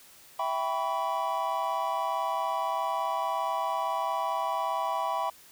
triangle chord, C# half-diminished seventh, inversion first, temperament equal with one note detuned, 659.3 / 784 / 987.8 / 1129.4 Hz, E5 / G5 / B5 / C#6, 0 / 0 / 0 / +32 cents, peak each -32 / -31 / -29 / -33 dBFS, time 0.39-5.3 s, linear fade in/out 5 ms, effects white hiss -54 dBFS RMS until 5.51 s

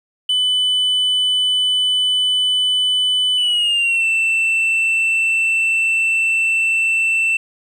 sine tone with pitch glide, 3000 to 2673 Hz, F#7 to E7, +23 to +23 cents, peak -11 dBFS, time 0.29-7.37 s, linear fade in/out 5 ms, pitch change -200 cents, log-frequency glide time 3.36-4.05 s, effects tanh soft clip ceiling -13 dBFS + 8-bit

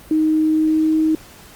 sine tone with pitch glide, 312.4 to 314.9 Hz, D#4 to D#4, +7 to +21 cents, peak -13 dBFS, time 0.11-1.15 s, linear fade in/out 2 ms, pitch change +14 cents, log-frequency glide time 0.46-0.97 s, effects pink hiss -43 dBFS RMS until 1.55 s + Opus 32 kbps

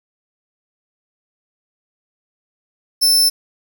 sawtooth tone, 5300 Hz, E8, 9 cents sharp, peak -8 dBFS, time 3.01-3.3 s, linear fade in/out 20 ms, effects 7-bit

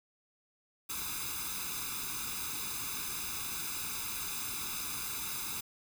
white noise with comb filter, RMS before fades -38 dBFS, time 0.89-5.61 s, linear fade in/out 10 ms, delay 0.8 ms, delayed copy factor +0.9, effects none

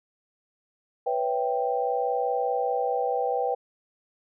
sine chord, C# half-diminished seventh, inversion third, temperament equal, 493.9 / 554.4 / 659.3 / 784 Hz, B4 / C#5 / E5 / G5, 0 / 0 / 0 / 0 cents, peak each -27 / -33 / -33 / -27 dBFS, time 1.06-3.55 s, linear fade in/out 10 ms, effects none

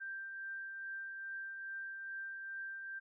sine tone with tremolo, 1576 Hz, G6, 9 cents sharp, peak -40 dBFS, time 0-3 s, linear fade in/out 20 ms, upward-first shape triangle, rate 2.4 Hz, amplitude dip 35%, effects none

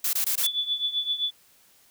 blue noise bursts, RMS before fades -25 dBFS, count 4, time 0.04-0.468 s, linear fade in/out 5 ms, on 92 ms, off 20 ms
sine tone with tremolo, 3459 Hz, A7, 30 cents flat, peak -21 dBFS, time 0.43-1.31 s, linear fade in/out 10 ms, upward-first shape triangle, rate 7.7 Hz, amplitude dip 85%
effects white hiss -59 dBFS RMS until 1.9 s

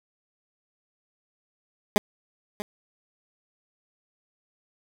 15% pulse tone with echo, 207.7 Hz, G#3, in tune, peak -10 dBFS, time 1.96-1.98 s, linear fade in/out 0 ms, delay 640 ms, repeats 1, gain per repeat -14 dB, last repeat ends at 2.62 s, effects none

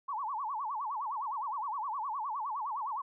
sine tone with vibrato, 985 Hz, B5, 5 cents flat, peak -33 dBFS, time 0.08-3.02 s, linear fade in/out 10 ms, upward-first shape sine, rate 9.7 Hz, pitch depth 270 cents each way, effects none

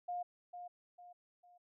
sine tone with echo, 710 Hz, F5, 28 cents sharp, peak -37 dBFS, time 0.08-0.23 s, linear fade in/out 10 ms, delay 450 ms, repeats 3, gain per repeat -8 dB, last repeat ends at 1.58 s, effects none

